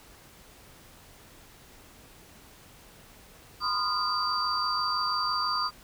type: tone cluster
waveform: sine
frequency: 991 / 1037 / 1229 / 1397 / 4660 Hz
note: B5 / C6 / D#6 / F6 / D8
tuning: +6 / -16 / -22 / 0 / -14 cents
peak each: -38 / -34 / -29 / -38 / -30 dBFS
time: 3.6-5.71 s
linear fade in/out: 50 ms
effects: pink hiss -53 dBFS RMS until 5.83 s